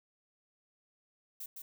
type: noise with echo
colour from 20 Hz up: violet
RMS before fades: -43 dBFS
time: 1.4-1.46 s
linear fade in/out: 5 ms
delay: 160 ms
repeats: 1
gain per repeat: -3 dB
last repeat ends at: 1.62 s
effects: none